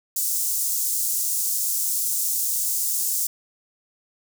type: high-pass noise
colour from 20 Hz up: pink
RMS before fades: -24 dBFS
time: 0.16-3.27 s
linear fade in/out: 5 ms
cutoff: 6800 Hz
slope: 24 dB/octave
effects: none